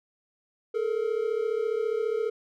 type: tone pair together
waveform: triangle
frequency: 427 / 461.7 Hz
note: G#4 / A#4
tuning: +48 / -17 cents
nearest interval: minor second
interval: 135 cents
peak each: -26 dBFS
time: 0.74-2.3 s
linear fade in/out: 10 ms
effects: none